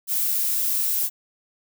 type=noise; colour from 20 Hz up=violet; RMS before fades=-23 dBFS; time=0.07-1.1 s; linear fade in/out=50 ms; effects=none